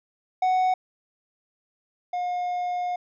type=tone pair in turn; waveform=triangle; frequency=742 / 716.1 Hz; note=F#5 / F5; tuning=+5 / +43 cents; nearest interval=minor second; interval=62 cents; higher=first; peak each=-17 / -23 dBFS; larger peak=first; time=0.42-0.74 / 2.13-2.96 s; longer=second; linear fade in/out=5 ms; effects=resampled to 16000 Hz